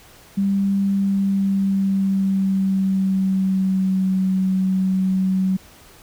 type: tone with pitch glide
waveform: sine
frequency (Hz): 197.2 to 188.51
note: G3 to F#3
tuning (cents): +11 to +33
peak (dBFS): -16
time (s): 0.37-5.57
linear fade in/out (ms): 10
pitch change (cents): -78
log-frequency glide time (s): 0.87-4.17
effects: pink hiss -47 dBFS RMS until 6.02 s